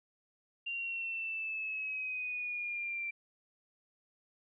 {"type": "exponential sweep", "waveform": "sine", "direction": "down", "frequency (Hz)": [2780, 2349], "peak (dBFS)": -35, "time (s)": [0.66, 3.11], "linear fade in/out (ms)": 10, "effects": []}